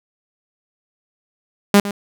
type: tone with echo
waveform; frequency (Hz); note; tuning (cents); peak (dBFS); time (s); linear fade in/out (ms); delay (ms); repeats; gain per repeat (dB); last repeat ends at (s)
sawtooth; 202.3; G#3; -45; -4; 1.74-1.8; 2; 110; 1; -14; 1.91
effects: none